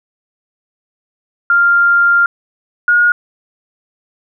sine tone pair in turn, 1396 / 1436.1 Hz, F6 / F6, -1 / +48 cents, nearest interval unison, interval 49 cents, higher second, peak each -7 dBFS, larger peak neither, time 1.5-2.26 / 2.88-3.12 s, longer first, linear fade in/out 2 ms, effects none

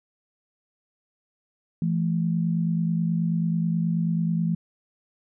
sine tone pair together, 167.7 / 217 Hz, E3 / A3, +30 / -24 cents, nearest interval major third, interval 446 cents, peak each -22 / -28 dBFS, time 1.82-4.55 s, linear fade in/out 2 ms, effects none

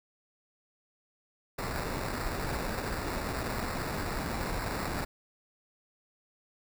pink noise with sample-and-hold, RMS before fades -34 dBFS, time 1.58-5.05 s, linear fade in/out 10 ms, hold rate 3150 Hz, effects none

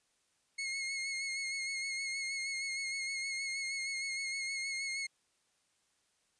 sawtooth tone with vibrato, 2165 Hz, C#7, 41 cents flat, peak -32 dBFS, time 0.58-5.07 s, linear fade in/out 10 ms, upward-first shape sine, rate 6.4 Hz, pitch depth 32 cents each way, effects white hiss -75 dBFS RMS until 6.39 s + resampled to 22050 Hz

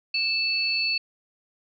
sine tone pair together, 2637 / 4435 Hz, E7 / C#8, 0 / 0 cents, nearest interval major sixth, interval 900 cents, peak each -25 dBFS, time 0.14-0.98 s, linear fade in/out 5 ms, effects none

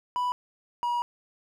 triangle tone pair in turn, 987.8 / 960.8 Hz, B5 / B5, 0 / -48 cents, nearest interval unison, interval 48 cents, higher first, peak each -23 dBFS, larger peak neither, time 0.16-0.32 / 0.83-1.02 s, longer second, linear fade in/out 0 ms, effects none

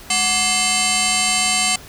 sine tone with frequency modulation, 2637 Hz, E7, in tune, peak -14 dBFS, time 0.1-1.76 s, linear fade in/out 5 ms, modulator 949 Hz, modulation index 6.8, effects tanh soft clip ceiling -10 dBFS + pink hiss -40 dBFS RMS until 1.88 s

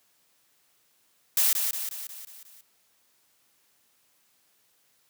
blue noise with echo, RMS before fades -22 dBFS, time 1.37-1.53 s, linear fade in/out 2 ms, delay 180 ms, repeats 6, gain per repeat -5 dB, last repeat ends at 2.61 s, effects white hiss -67 dBFS RMS until 5.09 s + high-pass 100 Hz 12 dB/octave

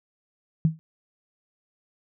sine tone with exponential decay, 159.7 Hz, D#3, 45 cents sharp, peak -13 dBFS, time 0.65-0.79 s, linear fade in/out 0 ms, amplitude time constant 30 ms, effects none

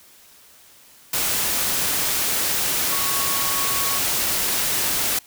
sine tone in noise, 1108.7 Hz, C#6, in tune, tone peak -29 dBFS, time 2.92-3.99 s, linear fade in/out 5 ms, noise white, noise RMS -22 dBFS, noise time 1.13-5.19 s, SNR -10 dB, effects white hiss -50 dBFS RMS until 5.26 s

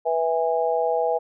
harmonic tone, 164 Hz, E3, 9 cents flat, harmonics 3 / 4 / 5, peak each -23 / -24 / -25 dBFS, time 0.05-1.19 s, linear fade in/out 20 ms, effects none

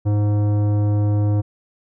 sine tone with tanh clipping, 103.83 Hz, G#2, in tune, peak -17 dBFS, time 0.05-1.42 s, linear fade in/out 20 ms, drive 14 dB, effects none

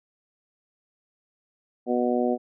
harmonic tone, 122.6 Hz, B2, 12 cents flat, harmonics 2 / 3 / 4 / 5 / 6, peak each -25 / -27 / -28 / -29 / -30 dBFS, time 1.86-2.38 s, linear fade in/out 50 ms, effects none

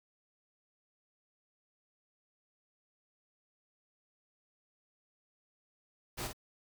pink noise with echo, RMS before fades -39 dBFS, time 6.17-6.28 s, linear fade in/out 20 ms, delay 52 ms, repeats 1, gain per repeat -5 dB, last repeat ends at 6.332 s, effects none

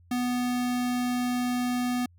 square tone, 246.9 Hz, B3, in tune, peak -26 dBFS, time 0.11-2.06 s, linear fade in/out 5 ms, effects added 87 Hz sine -54 dBFS peak until 2.18 s

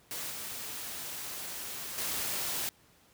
white noise with level steps, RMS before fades -38 / -40 / -34 dBFS, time 0.11-2.69 s, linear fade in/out 0 ms, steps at 0.3 / 1.98 s, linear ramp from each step 2 ms, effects pink hiss -63 dBFS RMS until 3.13 s + high-pass 60 Hz 12 dB/octave

